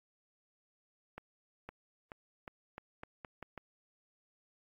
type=accelerating click train; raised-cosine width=0.5 ms; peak=-29 dBFS; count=9; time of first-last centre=1.18-3.577 s; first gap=510 ms; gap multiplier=0.84; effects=AAC 32 kbps